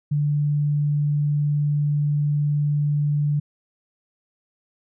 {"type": "tone", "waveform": "sine", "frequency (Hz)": 146.83, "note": "D3", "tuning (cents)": 0, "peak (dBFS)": -18, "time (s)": [0.11, 3.4], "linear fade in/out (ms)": 10, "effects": []}